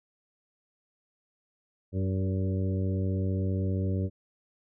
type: harmonic tone with a mistuned harmonic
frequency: 95.2 Hz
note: F#2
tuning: 50 cents sharp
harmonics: 1 / 2 / 3 / 4 / 5 / 6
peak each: -27 / -33 / -37 / -39 / -41 / -43 dBFS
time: 1.92-4.1 s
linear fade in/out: 50 ms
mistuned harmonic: 5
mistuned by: -16 cents
effects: none